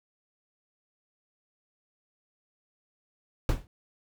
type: noise with exponential decay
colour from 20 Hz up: brown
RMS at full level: -20 dBFS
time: 3.49-3.67 s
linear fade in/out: 1 ms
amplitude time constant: 39 ms
effects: none